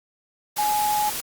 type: tone in noise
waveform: sine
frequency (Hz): 840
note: G#5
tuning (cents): +19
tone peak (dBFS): -20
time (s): 0.58-1.1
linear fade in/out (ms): 10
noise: white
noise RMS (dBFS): -29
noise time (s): 0.56-1.21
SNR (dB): +6
effects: Opus 48 kbps